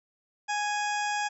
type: harmonic tone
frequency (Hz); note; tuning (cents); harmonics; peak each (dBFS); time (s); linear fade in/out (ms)
830.6; G#5; 0; 1 / 2 / 3 / 4 / 6 / 7 / 8 / 9; -29 / -33 / -37 / -41 / -42 / -46 / -43 / -44; 0.48-1.29; 20
effects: none